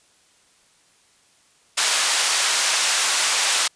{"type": "band-pass noise", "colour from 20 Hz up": "white", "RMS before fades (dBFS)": -20, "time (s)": [1.77, 3.68], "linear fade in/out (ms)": 10, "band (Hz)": [800, 7900], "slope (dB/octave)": 12, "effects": ["white hiss -58 dBFS RMS until 3.75 s", "resampled to 22050 Hz"]}